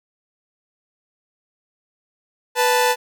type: tone pair together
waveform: sawtooth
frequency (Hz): 493.9 / 880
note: B4 / A5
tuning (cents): 0 / 0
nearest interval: minor seventh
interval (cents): 1000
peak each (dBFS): -14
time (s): 2.55-2.96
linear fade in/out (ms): 50
effects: none